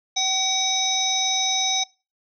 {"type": "harmonic tone", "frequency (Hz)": 759, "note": "F#5", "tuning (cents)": 44, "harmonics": [1, 3, 5, 7, 8], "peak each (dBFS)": [-28, -31, -23, -29, -26], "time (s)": [0.16, 1.84], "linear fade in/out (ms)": 10, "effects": ["noise-tail reverb RT60 0.3 s tail -22 dB re dry"]}